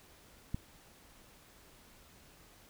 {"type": "click", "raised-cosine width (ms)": 5, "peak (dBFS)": -22, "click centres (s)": 0.545, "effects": ["pink hiss -60 dBFS RMS until 2.69 s"]}